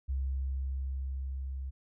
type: tone with level ramp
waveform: sine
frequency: 66.7 Hz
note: C2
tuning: 34 cents sharp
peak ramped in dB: -29 to -35 dBFS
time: 0.08-1.71 s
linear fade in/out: 20 ms
effects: none